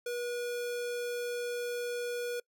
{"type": "tone", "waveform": "square", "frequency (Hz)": 483.3, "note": "B4", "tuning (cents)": -38, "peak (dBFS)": -34, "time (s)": [0.06, 2.4], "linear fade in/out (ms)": 5, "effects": ["noise-tail reverb RT60 0.1 s tail -25 dB re dry"]}